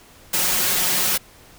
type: noise with comb filter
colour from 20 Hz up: white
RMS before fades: -20 dBFS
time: 0.33-1.18 s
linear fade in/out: 10 ms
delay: 5.5 ms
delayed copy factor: +0.8
effects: pink hiss -48 dBFS RMS until 1.58 s